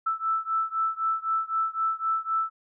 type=beating tone pair; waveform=sine; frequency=1318.5 / 1322.4 Hz; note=E6 / E6; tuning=0 / +5 cents; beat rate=3.9 Hz; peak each=-27 / -28 dBFS; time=0.06-2.5 s; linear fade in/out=10 ms; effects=none